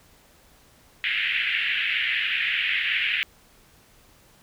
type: band-pass noise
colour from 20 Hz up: white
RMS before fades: -25 dBFS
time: 1.04-3.23 s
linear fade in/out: 0 ms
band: 1700 to 3000 Hz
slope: 48 dB/octave
effects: pink hiss -56 dBFS RMS until 4.42 s